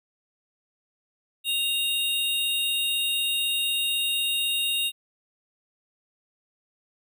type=tone pair together; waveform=square; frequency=2794 / 3730 Hz; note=F7 / A#7; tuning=0 / 0 cents; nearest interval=perfect fourth; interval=500 cents; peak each=-27 dBFS; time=1.44-4.92 s; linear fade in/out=50 ms; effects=none